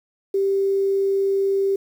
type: tone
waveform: sine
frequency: 392 Hz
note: G4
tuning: in tune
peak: -17 dBFS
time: 0.34-1.76 s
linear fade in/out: 5 ms
effects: 8-bit